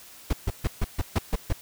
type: noise bursts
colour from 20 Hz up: brown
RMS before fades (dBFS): -22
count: 8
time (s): 0.3-1.528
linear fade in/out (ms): 5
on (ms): 31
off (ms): 140
effects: white hiss -48 dBFS RMS until 1.61 s